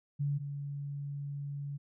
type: tone pair in turn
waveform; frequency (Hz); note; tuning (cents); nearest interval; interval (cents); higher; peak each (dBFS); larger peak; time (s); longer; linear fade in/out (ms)
sine; 143.1 / 142.28; D3 / C#3; -45 / +45; unison; 10; first; -29 / -36; first; 0.19-0.39 / 0.39-1.78; second; 20
effects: none